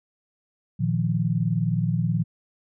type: chord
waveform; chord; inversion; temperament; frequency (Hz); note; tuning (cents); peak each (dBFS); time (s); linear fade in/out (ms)
sine; Bb suspended fourth; none; equal; 116.54 / 155.56 / 174.61; Bb2 / Eb3 / F3; 0 / 0 / 0; -25; 0.79-2.24; 20
effects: none